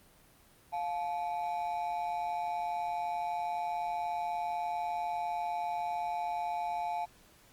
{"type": "ring-modulated tone", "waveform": "triangle", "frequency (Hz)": 784, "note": "G5", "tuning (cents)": 0, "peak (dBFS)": -27, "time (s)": [0.72, 7.06], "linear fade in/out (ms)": 20, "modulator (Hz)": 80.1, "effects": ["pink hiss -61 dBFS RMS until 7.52 s", "Opus 32 kbps"]}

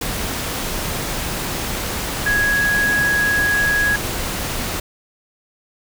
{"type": "tone in noise", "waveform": "sine", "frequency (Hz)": 1661.2, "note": "G#6", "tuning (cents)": 0, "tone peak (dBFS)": -15, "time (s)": [2.26, 3.96], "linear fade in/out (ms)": 5, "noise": "pink", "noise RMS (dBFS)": -24, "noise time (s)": [0.01, 4.8], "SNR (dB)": 6, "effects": []}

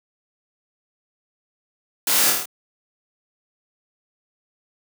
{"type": "noise with echo", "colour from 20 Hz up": "white", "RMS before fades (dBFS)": -21, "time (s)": [2.07, 2.3], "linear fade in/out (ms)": 2, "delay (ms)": 26, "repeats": 6, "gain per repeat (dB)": -2, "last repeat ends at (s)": 2.456, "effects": ["high-pass 200 Hz 12 dB/octave"]}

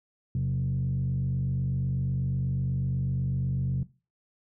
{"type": "tone with frequency modulation", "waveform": "sine", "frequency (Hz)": 130, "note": "C3", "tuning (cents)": -11, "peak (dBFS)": -24, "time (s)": [0.35, 3.83], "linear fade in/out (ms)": 2, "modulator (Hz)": 48.1, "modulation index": 0.82, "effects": ["noise-tail reverb RT60 0.3 s tail -19 dB re dry", "tanh soft clip ceiling -21 dBFS"]}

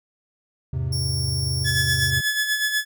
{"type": "chord", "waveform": "triangle", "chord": "E augmented", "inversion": "none", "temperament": "equal", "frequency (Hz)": [82.41, 103.83, 130.81], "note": ["E2", "G#2", "B#2"], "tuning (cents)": [0, 0, 0], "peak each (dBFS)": [-26, -28, -23], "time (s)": [0.73, 2.21], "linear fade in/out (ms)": 5}
{"type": "tone", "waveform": "sawtooth", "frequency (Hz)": 5480, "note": "F8", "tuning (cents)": -34, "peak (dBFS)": -24, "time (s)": [0.92, 2.11], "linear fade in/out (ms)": 10}
{"type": "tone with tremolo", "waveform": "sawtooth", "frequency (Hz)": 1712, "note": "A6", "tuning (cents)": -48, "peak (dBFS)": -15, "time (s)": [1.64, 2.85], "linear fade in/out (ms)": 50, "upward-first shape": "sine", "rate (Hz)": 8.2, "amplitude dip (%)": 55}
{"effects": []}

